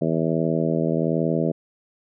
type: harmonic tone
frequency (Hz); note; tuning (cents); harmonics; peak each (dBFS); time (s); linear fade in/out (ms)
81.2; E2; -26; 2 / 3 / 4 / 5 / 6 / 7 / 8; -24 / -26 / -27 / -28 / -29 / -29 / -30; 0.01-1.52; 10
effects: none